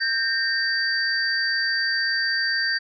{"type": "tone cluster", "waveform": "sine", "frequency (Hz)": [1579, 1832, 4649], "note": ["G6", "A#6", "D8"], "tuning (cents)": [12, -31, -18], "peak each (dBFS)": -25, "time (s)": [0, 2.79], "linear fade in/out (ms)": 20, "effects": []}